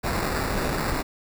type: noise with sample-and-hold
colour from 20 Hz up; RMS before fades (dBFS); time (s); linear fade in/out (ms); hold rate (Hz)
pink; -26; 0.03-1.03; 20; 3150
effects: none